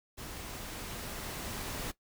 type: noise with level ramp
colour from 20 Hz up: pink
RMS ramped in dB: -44 to -38 dBFS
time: 0.17-1.92 s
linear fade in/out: 20 ms
effects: noise-tail reverb RT60 0.1 s tail -17 dB re dry